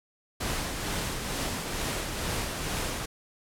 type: noise with tremolo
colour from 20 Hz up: pink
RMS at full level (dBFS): -30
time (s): 0.4-3.06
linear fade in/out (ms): 10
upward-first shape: triangle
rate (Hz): 2.2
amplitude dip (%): 40
effects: low-pass 12000 Hz 12 dB/octave